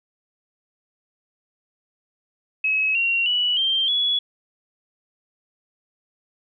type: tone with pitch steps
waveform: sine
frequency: 2566 / 2750 / 2948 / 3159 / 3386 Hz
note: E7 / F7 / F#7 / G7 / G#7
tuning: -47 / -27 / -7 / +13 / +33 cents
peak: -18 dBFS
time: 2.64-4.19 s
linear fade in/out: 5 ms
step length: 310 ms
effects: none